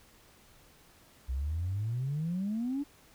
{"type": "exponential sweep", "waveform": "sine", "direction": "up", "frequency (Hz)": [61.74, 293.7], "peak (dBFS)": -29, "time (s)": [1.28, 2.84], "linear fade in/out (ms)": 20, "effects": ["tanh soft clip ceiling -26 dBFS", "pink hiss -60 dBFS RMS until 3.14 s"]}